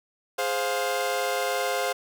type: chord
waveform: sawtooth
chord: F minor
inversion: first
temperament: equal with one note detuned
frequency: 415.3 / 523.3 / 704.9 Hz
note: Ab4 / C5 / F5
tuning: 0 / 0 / +16 cents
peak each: -28 / -24 / -25 dBFS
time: 0.38-1.93 s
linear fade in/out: 10 ms
effects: none